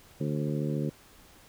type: harmonic tone with a mistuned harmonic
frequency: 74 Hz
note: D2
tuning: 14 cents sharp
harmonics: 2 / 3 / 4 / 5 / 6 / 7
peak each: -30 / -34 / -36 / -38 / -40 / -41 dBFS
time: 0.2-0.9 s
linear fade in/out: 10 ms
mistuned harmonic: 7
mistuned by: +41 cents
effects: pink hiss -56 dBFS RMS until 1.48 s